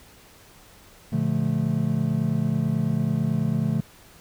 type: chord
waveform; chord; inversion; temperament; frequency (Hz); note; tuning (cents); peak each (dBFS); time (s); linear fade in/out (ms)
triangle; Bb major seventh; none; just; 116.54 / 145.68 / 174.81 / 218.5; Bb2 / D3 / F3 / A3; 0 / -14 / +2 / -12; -27 / -23 / -26 / -24; 1.12-3.81; 10
effects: pink hiss -51 dBFS RMS until 4.2 s